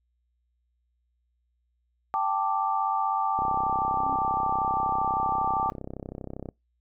sine chord, G suspended second, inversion none, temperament equal, 784 / 880 / 1174.7 Hz, G5 / A5 / D6, 0 / 0 / 0 cents, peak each -28 dBFS, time 2.14-5.7 s, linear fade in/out 0 ms
click train, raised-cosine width 2 ms, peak -23 dBFS, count 102, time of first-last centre 3.39-6.488 s, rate 32.6 Hz
sine tone with exponential growth, 274 Hz, C#4, 20 cents flat, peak -32 dBFS, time 3.78-4.15 s, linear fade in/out 5 ms, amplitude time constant 80 ms
effects noise-tail reverb RT60 0.2 s tail -25 dB re dry + added 60 Hz sine -70 dBFS peak until 6.8 s

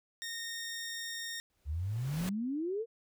15% pulse tone, 1844 Hz, A#6, 19 cents flat, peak -32 dBFS, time 0.22-1.4 s, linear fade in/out 0 ms
pink noise with exponential growth, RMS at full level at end -39 dBFS, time 1.5-2.29 s, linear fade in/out 0 ms, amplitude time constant 170 ms
sine exponential sweep, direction up, 69.3 to 474.3 Hz, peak -32 dBFS, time 1.65-2.86 s, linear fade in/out 50 ms
effects none

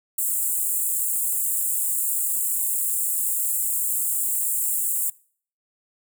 pink high-pass noise, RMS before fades -24 dBFS, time 0.18-5.1 s, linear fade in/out 5 ms, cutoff 7400 Hz, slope 96 dB/octave, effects noise-tail reverb RT60 0.5 s tail -23 dB re dry

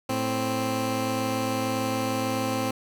15% pulse tone pair together, 110.2 / 262.1 Hz, A2 / C4, +3 / +3 cents, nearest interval octave + minor third, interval 1500 cents, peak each -24 / -20 dBFS, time 0.09-2.71 s, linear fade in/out 5 ms, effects none

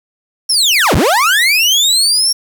30% pulse linear two-way sweep, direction down then up, 5588 to 41.44 to 5588 Hz, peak -6 dBFS, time 0.49-2.33 s, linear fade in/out 10 ms, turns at 0.95 s, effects 7-bit

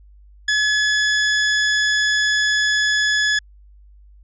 sawtooth tone, 1704 Hz, G#6, 44 cents sharp, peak -12 dBFS, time 0.48-3.39 s, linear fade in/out 5 ms, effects added 50 Hz sine -44 dBFS peak until 4.23 s + resampled to 16000 Hz

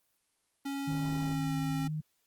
square tone with pitch glide, 277.2 to 269.5 Hz, C#4 to C#4, 0 to -49 cents, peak -34 dBFS, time 0.65-1.88 s, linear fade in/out 10 ms, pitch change -49 cents, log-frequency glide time 0.84-1.6 s
pink low-pass noise, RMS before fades -49 dBFS, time 0.87-1.37 s, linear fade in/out 50 ms, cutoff 1100 Hz, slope 96 dB/octave
sine tone, 154.4 Hz, D#3, 13 cents flat, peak -32 dBFS, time 0.87-2.01 s, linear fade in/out 10 ms
effects white hiss -75 dBFS RMS until 2.26 s + Opus 24 kbps

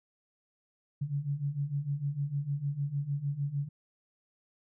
sine beating tone pair, 138.59 / 145.19 Hz, C#3 / D3, 0 / -19 cents, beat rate 6.6 Hz, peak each -35 / -32 dBFS, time 1.01-3.69 s, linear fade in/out 10 ms, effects none

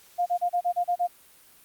sine tone bursts, 706 Hz, F5, 19 cents sharp, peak -21 dBFS, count 8, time 0.18-1.075 s, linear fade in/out 20 ms, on 83 ms, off 33 ms, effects white hiss -55 dBFS RMS until 1.64 s + Opus 48 kbps

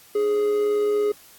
triangle tone with amplitude modulation, 416.7 Hz, G#4, 6 cents sharp, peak -15 dBFS, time 0.15-1.12 s, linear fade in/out 5 ms, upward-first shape sine, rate 118 Hz, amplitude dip 35%, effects white hiss -50 dBFS RMS until 1.38 s + AAC 64 kbps

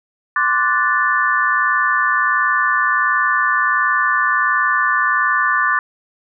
sine chord, D dominant seventh, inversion third, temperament equal with one note detuned, 1046.5 / 1167.9 / 1480 / 1760 Hz, C6 / D6 / F#6 / A6, 0 / -10 / 0 / 0 cents, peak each -22 / -18 / -20 / -17 dBFS, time 0.36-5.79 s, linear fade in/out 2 ms, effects none

